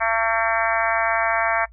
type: harmonic tone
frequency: 226 Hz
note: A3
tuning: 47 cents sharp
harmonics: 3 / 4 / 5 / 6 / 7 / 8 / 9 / 10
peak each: -24 / -25 / -26 / -27 / -27 / -28 / -29 / -29 dBFS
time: 0-1.66 s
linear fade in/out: 20 ms
effects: noise-tail reverb RT60 0.1 s tail -20 dB re dry + added 56 Hz sine -44 dBFS peak until 1.72 s